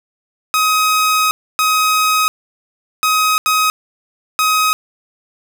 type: tone bursts at uneven times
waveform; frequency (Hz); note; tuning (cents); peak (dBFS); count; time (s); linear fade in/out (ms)
sawtooth; 1263; D#6; +26; -8; 5; 0.54-1.31 / 1.59-2.28 / 3.03-3.38 / 3.46-3.7 / 4.39-4.73; 0
effects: none